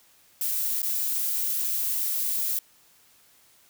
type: noise with dropouts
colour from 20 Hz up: violet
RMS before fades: -27 dBFS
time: 0.41-2.59 s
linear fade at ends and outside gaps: 2 ms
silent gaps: 0.819-0.829 s
effects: white hiss -59 dBFS RMS until 3.69 s